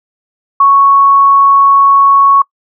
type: tone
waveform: sine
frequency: 1108.7 Hz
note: C#6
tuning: in tune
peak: -3 dBFS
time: 0.6-2.42 s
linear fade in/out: 5 ms
effects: noise-tail reverb RT60 0.1 s tail -25 dB re dry